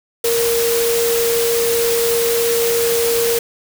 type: tone in noise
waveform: sine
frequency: 466.2 Hz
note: A#4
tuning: in tune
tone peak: -15 dBFS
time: 0.24-3.39 s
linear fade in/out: 5 ms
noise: white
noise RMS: -21 dBFS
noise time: 0.24-3.39 s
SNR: +3 dB
effects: none